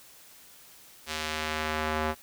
square tone with band-pass filter sweep, 77.78 Hz, D#2, in tune, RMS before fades -31 dBFS, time 1.06-2.15 s, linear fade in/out 50 ms, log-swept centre 4100 to 1000 Hz, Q 0.71, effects white hiss -53 dBFS RMS until 2.22 s

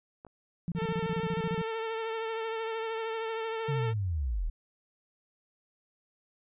clicks, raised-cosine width 1 ms, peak -32 / -38 dBFS, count 2, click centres 0.249 / 0.267 s
sine tone bursts, 171.3 Hz, F3, 33 cents flat, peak -29 dBFS, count 14, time 0.68-1.615 s, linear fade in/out 0 ms, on 38 ms, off 31 ms
sawtooth tone with vibrato, 448.4 Hz, A4, 33 cents sharp, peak -28 dBFS, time 0.75-3.94 s, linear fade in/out 50 ms, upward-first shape triangle, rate 13 Hz, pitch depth 31 cents each way
sine linear sweep, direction down, 144.6 to 33.23 Hz, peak -28 dBFS, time 3.68-4.5 s, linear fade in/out 10 ms
effects resampled to 8000 Hz

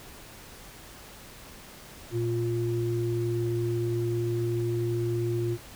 sine tone pair together, 116.8 / 350 Hz, A#2 / F4, +4 / +4 cents, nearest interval octave + perfect fifth, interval 1900 cents, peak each -28 dBFS, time 2.11-5.58 s, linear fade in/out 50 ms, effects pink hiss -47 dBFS RMS until 5.75 s

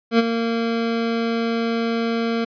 25% pulse tone with ADSR envelope, 230 Hz, A#3, 23 cents flat, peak -7 dBFS, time 0.11-2.45 s, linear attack 79 ms, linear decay 27 ms, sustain -9 dB, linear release 11 ms, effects resampled to 11025 Hz

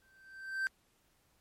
triangle tone with exponential growth, 1558 Hz, G6, 11 cents flat, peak -27 dBFS, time 0.02-0.67 s, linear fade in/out 0 ms, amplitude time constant 140 ms, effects pink hiss -72 dBFS RMS until 1.4 s + MP3 64 kbps

